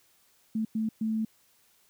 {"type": "tone bursts at uneven times", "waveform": "sine", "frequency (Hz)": 220, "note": "A3", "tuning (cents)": 0, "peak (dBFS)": -26, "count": 3, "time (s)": [[0.55, 0.65], [0.75, 0.89], [1.01, 1.25]], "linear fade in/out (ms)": 5, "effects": ["white hiss -65 dBFS RMS until 1.89 s"]}